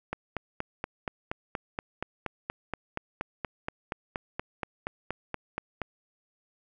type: click train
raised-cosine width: 0.5 ms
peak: -16 dBFS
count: 25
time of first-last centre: 0.13-5.817 s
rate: 4.22 Hz
effects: none